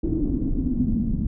brown noise with low-pass filter sweep, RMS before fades -23 dBFS, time 0.03-1.27 s, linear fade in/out 5 ms, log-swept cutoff 330 to 210 Hz, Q 10, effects none

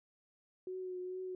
sine tone with vibrato, 367.9 Hz, F#4, 10 cents flat, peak -39 dBFS, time 0.67-1.35 s, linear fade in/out 2 ms, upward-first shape triangle, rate 2.3 Hz, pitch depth 27 cents each way, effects none

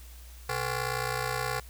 10% pulse ring-modulated tone, 313 Hz, D#4, 10 cents sharp, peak -18 dBFS, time 0.49-1.6 s, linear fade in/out 5 ms, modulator 186 Hz, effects added 60 Hz sine -45 dBFS peak until 1.69 s + white hiss -54 dBFS RMS until 1.69 s

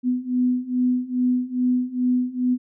sine beating tone pair, 248.6 / 251 Hz, B3 / B3, +12 / +28 cents, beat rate 2.4 Hz, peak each -23 / -21 dBFS, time 0.03-2.58 s, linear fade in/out 50 ms, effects none

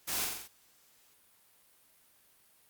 white noise with echo, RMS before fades -35 dBFS, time 0.07-0.26 s, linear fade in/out 20 ms, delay 44 ms, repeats 5, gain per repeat -3 dB, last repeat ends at 0.48 s, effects white hiss -65 dBFS RMS until 2.69 s + Opus 48 kbps

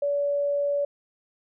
sine tone, 572 Hz, D5, 46 cents flat, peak -22 dBFS, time 0.02-0.85 s, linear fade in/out 5 ms, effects none

